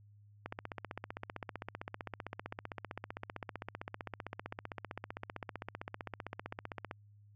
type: click train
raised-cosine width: 0.5 ms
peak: -25 dBFS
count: 101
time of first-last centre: 0.46-6.912 s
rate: 15.5 Hz
effects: added 103 Hz sine -58 dBFS peak until 7.35 s